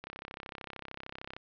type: click train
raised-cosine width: 0.3 ms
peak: -25 dBFS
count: 45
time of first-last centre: 0.04-1.365 s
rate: 33.2 Hz
effects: low-pass 4000 Hz 12 dB/octave